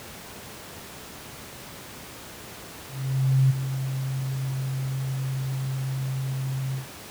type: tone with ADSR envelope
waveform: sine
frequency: 132.8 Hz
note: C3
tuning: 26 cents sharp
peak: -14 dBFS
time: 2.88-6.86 s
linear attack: 620 ms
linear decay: 17 ms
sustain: -11 dB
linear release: 110 ms
effects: pink hiss -41 dBFS RMS until 7.1 s + high-pass 80 Hz 12 dB/octave